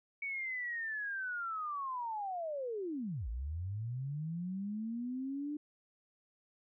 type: linear two-way sweep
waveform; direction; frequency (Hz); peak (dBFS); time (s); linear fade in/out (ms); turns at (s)
sine; down then up; 2255 to 52.3 to 300.7; -36; 0.22-5.57; 5; 3.28
effects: none